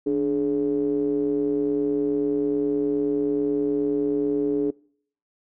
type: ring-modulated tone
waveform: triangle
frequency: 64.7 Hz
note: C2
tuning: 19 cents flat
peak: -15 dBFS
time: 0.06-4.71 s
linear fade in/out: 10 ms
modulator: 357 Hz
effects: noise-tail reverb RT60 0.6 s tail -25 dB re dry